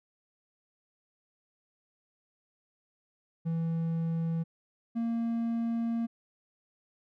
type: tone pair in turn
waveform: triangle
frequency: 164.81 / 231.1 Hz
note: E3 / A#3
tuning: 0 / -15 cents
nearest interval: tritone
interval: 585 cents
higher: second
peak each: -26 dBFS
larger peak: neither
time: 3.45-4.44 / 4.95-6.07 s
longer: second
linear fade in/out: 20 ms
effects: none